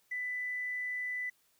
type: tone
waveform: triangle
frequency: 1992 Hz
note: B6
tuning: 14 cents sharp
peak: -30 dBFS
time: 0.11-1.3 s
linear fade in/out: 10 ms
effects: tanh soft clip ceiling -32 dBFS + white hiss -71 dBFS RMS until 1.59 s